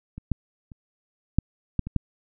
clicks, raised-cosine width 5 ms, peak -24 / -11 / -30 / -6 / -10 / -20 / -9 dBFS, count 7, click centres 0.18 / 0.317 / 0.718 / 1.386 / 1.793 / 1.87 / 1.963 s, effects none

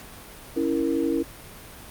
sine chord, A# diminished, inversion first, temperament equal with one note detuned, 278.3 / 329.6 / 466.2 Hz, C#4 / E4 / A#4, +7 / 0 / 0 cents, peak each -26 / -24 / -28 dBFS, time 0.56-1.23 s, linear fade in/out 10 ms, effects pink hiss -43 dBFS RMS until 1.9 s + Opus 48 kbps

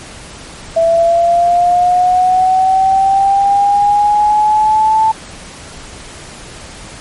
sine linear sweep, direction up, 659.3 to 883 Hz, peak -7 dBFS, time 0.76-5.12 s, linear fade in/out 10 ms, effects pink hiss -32 dBFS RMS until 7 s + MP3 48 kbps

